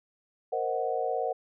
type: chord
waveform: sine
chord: C half-diminished seventh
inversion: third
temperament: equal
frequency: 466.2 / 523.3 / 622.3 / 740 Hz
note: Bb4 / C5 / Eb5 / Gb5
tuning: 0 / 0 / 0 / 0 cents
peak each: -32 / -33 / -35 / -31 dBFS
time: 0.52-1.33 s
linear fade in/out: 10 ms
effects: none